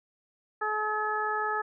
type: harmonic tone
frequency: 427.2 Hz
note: G#4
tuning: 49 cents sharp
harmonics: 1 / 2 / 3 / 4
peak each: -35 / -32 / -31 / -33 dBFS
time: 0.61-1.62 s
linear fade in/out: 10 ms
effects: none